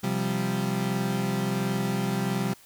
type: chord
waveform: 35% pulse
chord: C suspended fourth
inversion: none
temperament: equal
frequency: 130.81 / 174.61 / 196 Hz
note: C3 / F3 / G3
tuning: 0 / 0 / 0 cents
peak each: -29 / -30 / -26 dBFS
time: 0.03-2.54 s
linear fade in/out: 10 ms
effects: white hiss -54 dBFS RMS until 2.65 s